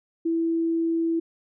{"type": "tone", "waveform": "sine", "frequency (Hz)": 330.4, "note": "E4", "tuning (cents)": 4, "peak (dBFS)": -21, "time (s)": [0.25, 1.2], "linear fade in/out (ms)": 10, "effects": []}